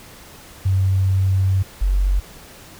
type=tone pair in turn; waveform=sine; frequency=95.3 / 47.08 Hz; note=G2 / F#1; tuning=-48 / +31 cents; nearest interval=octave; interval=1221 cents; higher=first; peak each=-14 dBFS; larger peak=neither; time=0.65-1.63 / 1.81-2.2 s; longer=first; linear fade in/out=10 ms; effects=pink hiss -42 dBFS RMS until 2.79 s